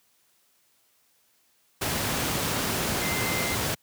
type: tone in noise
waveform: sine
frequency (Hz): 2078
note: C7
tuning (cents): -12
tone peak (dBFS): -32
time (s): 3.01-3.55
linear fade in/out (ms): 10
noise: pink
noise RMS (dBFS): -27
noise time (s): 1.81-3.75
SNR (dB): -8
effects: white hiss -66 dBFS RMS until 3.82 s + high-pass 80 Hz 12 dB/octave